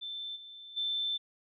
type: tone with level steps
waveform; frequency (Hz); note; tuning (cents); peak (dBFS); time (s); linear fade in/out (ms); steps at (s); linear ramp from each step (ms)
sine; 3542; A7; +11; -37 / -46 / -30; 0.01-1.18; 20; 0.35 / 0.76; 20
effects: none